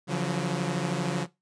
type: tone cluster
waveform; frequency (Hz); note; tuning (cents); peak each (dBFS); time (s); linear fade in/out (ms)
sawtooth; 141.4 / 170.8 / 183.6; C#3 / F3 / F#3; +35 / -38 / -13; -27; 0.07-1.27; 50
effects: noise-tail reverb RT60 0.2 s tail -18 dB re dry + resampled to 22050 Hz